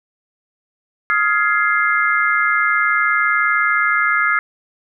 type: chord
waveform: sine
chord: F minor seventh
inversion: third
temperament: just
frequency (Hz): 1257.2 / 1396.9 / 1676.3 / 2095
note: Eb6 / F6 / Ab6 / C7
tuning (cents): +18 / 0 / +16 / +2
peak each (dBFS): -19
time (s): 1.1-4.39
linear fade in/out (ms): 0
effects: none